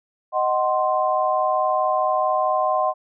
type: chord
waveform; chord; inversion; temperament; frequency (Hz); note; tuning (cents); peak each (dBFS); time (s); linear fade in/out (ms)
sine; C diminished; first; equal with one note detuned; 622.3 / 746.9 / 1046.5; Eb5 / Gb5 / C6; 0 / +16 / 0; -22; 0.32-2.94; 50
effects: none